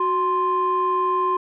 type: tone pair together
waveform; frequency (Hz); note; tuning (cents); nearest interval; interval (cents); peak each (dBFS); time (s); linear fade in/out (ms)
sine; 369.8 / 1046.5; F#4 / C6; -1 / 0; octave + tritone; 1801; -23 / -18; 0-1.37; 5
effects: tanh soft clip ceiling -13 dBFS